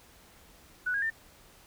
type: tone with pitch steps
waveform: sine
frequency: 1480 / 1632.7 / 1801.2 Hz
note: F#6 / G#6 / A6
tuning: 0 / -30 / +40 cents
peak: -27 dBFS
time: 0.86-1.103 s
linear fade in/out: 10 ms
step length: 81 ms
effects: pink hiss -57 dBFS RMS until 1.66 s